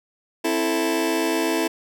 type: chord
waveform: sawtooth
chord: A minor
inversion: first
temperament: just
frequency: 264 / 330 / 440 Hz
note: C4 / E4 / A4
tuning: +16 / +2 / 0 cents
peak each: -24 / -18 / -22 dBFS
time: 0.44-1.68 s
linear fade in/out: 10 ms
effects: none